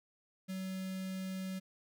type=tone with notch filter; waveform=square; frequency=188.7 Hz; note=F#3; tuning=34 cents sharp; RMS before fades=-40 dBFS; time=0.48-1.6 s; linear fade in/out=20 ms; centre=870 Hz; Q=0.78; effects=none